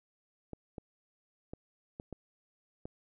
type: clicks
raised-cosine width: 2 ms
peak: -28 dBFS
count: 6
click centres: 0.533 / 0.782 / 1.535 / 1.999 / 2.127 / 2.855 s
effects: none